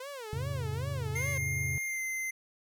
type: tone with vibrato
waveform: sawtooth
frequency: 493.9 Hz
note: B4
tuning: in tune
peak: -36 dBFS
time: 0-1.38 s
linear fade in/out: 5 ms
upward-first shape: sine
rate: 2.5 Hz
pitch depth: 260 cents each way
type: chord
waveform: triangle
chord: F augmented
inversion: none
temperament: just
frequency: 87.31 / 109.13 / 136.42 Hz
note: F2 / A2 / C#3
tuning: 0 / -14 / -27 cents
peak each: -35 / -37 / -33 dBFS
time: 0.33-1.78 s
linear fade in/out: 0 ms
type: tone with pitch glide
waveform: square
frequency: 2117 to 2073 Hz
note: C7 to C7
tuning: +20 to -17 cents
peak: -33 dBFS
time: 1.15-2.31 s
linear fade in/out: 10 ms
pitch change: -37 cents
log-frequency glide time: 1.85-2.02 s
effects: none

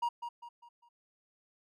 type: tone with echo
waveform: triangle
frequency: 948 Hz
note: A#5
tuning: 29 cents sharp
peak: -27 dBFS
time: 0.02-0.09 s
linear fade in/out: 10 ms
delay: 200 ms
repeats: 4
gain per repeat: -8 dB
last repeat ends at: 0.89 s
effects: none

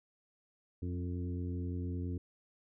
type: harmonic tone with a mistuned harmonic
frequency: 89 Hz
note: F2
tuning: 33 cents sharp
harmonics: 1 / 2 / 3 / 4 / 5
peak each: -36 / -44 / -42 / -48 / -52 dBFS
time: 0.82-2.18 s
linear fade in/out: 5 ms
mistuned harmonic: 4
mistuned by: -16 cents
effects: none

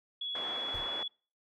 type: tone with pitch glide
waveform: sine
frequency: 3372 to 3392 Hz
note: G#7 to G#7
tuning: +26 to +36 cents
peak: -34 dBFS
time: 0.21-1.08 s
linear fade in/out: 5 ms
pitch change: +10 cents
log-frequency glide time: 0.41-0.95 s
type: band-pass noise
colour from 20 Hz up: pink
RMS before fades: -43 dBFS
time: 0.35-1.03 s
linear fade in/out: 2 ms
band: 480 to 1700 Hz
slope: 12 dB/octave
type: noise with exponential decay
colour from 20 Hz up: brown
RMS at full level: -38 dBFS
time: 0.74-0.98 s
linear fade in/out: 5 ms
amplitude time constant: 51 ms
effects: noise-tail reverb RT60 0.4 s tail -26 dB re dry

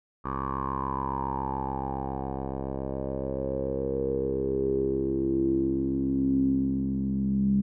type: tone with low-pass filter sweep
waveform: 10% pulse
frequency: 67.1 Hz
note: C2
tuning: 44 cents sharp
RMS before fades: -28 dBFS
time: 0.24-7.62 s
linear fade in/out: 20 ms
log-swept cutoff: 1200 to 200 Hz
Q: 9.2
effects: none

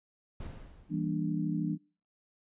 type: noise with exponential decay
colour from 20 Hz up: brown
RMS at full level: -38 dBFS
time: 0.4-1.32 s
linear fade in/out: 5 ms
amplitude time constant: 200 ms
type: chord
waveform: sine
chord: E half-diminished seventh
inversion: none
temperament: just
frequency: 164.81 / 197.78 / 237.3 / 296.7 Hz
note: E3 / G3 / Bb3 / D4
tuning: 0 / +16 / +31 / +18 cents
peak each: -33 / -36 / -38 / -34 dBFS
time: 0.89-1.78 s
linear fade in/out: 50 ms
effects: noise-tail reverb RT60 0.4 s tail -25 dB re dry + resampled to 8000 Hz

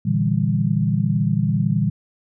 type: chord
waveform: sine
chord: E half-diminished seventh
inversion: second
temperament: equal with one note detuned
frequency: 116.54 / 146.83 / 164.81 / 198.16 Hz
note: Bb2 / D3 / E3 / G3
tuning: 0 / 0 / 0 / +19 cents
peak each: -22 dBFS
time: 0.05-1.9 s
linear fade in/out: 10 ms
effects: none

